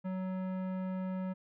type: tone with tanh clipping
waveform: sine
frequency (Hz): 186.7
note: F#3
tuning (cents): +16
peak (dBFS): -36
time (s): 0.04-1.34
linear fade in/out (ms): 20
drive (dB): 16
effects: none